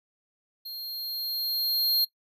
square tone with level ramp, 4220 Hz, C8, 14 cents sharp, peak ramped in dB -36 to -20 dBFS, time 0.65-2.05 s, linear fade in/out 10 ms, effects noise-tail reverb RT60 0.1 s tail -20 dB re dry

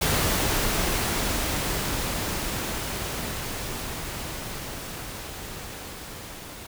pink noise with level ramp, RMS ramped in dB -23 to -40 dBFS, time 0.01-6.67 s, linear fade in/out 10 ms, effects none

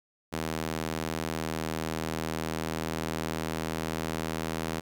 sawtooth tone with high-pass filter, 80.1 Hz, E2, 49 cents flat, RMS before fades -33 dBFS, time 0.32-4.81 s, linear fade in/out 20 ms, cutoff 190 Hz, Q 0.66, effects none

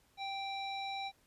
square tone with low-pass filter, 784 Hz, G5, in tune, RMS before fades -40 dBFS, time 0.17-1.12 s, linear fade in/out 50 ms, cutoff 3700 Hz, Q 3.6, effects pink hiss -70 dBFS RMS until 1.26 s + resampled to 32000 Hz

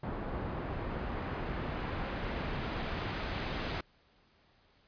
pink noise with low-pass filter sweep, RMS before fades -37 dBFS, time 0.03-3.81 s, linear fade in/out 5 ms, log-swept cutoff 1100 to 4100 Hz, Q 0.7, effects pink hiss -67 dBFS RMS until 4.87 s + resampled to 11025 Hz

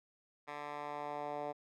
10% pulse tone with band-pass filter sweep, 146.83 Hz, D3, in tune, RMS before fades -42 dBFS, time 0.47-1.53 s, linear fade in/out 20 ms, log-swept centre 1400 to 650 Hz, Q 1.6, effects none

